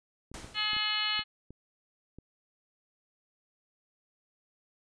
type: clicks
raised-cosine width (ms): 3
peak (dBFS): -34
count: 7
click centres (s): 0.316 / 0.445 / 0.733 / 0.766 / 1.193 / 1.506 / 2.186
type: noise with exponential decay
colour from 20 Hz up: pink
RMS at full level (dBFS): -41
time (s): 0.34-0.94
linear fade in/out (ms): 2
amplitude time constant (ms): 130
type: harmonic tone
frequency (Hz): 424.7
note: G#4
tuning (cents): +39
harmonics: 2 / 3 / 4 / 5 / 6 / 7 / 8 / 9 / 10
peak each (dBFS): -44 / -38 / -39 / -37 / -38 / -32 / -39 / -43 / -35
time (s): 0.54-1.24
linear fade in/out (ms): 50
effects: resampled to 22050 Hz